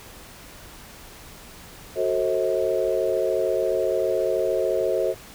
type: chord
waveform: sine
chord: F# diminished seventh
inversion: none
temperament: just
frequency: 370 / 444 / 532.8 / 639.4 Hz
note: F#4 / A4 / C5 / Eb5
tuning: 0 / +16 / +31 / +47 cents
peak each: -26 / -26 / -25 / -26 dBFS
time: 1.95-5.15 s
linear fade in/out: 50 ms
effects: pink hiss -44 dBFS RMS until 5.34 s